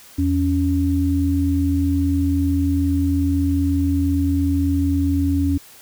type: tone pair together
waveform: sine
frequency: 83.56 / 279.6 Hz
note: E2 / C#4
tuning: +24 / +15 cents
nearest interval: octave + major sixth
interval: 2091 cents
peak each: -19 / -18 dBFS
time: 0.18-5.58 s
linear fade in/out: 10 ms
effects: white hiss -45 dBFS RMS until 5.81 s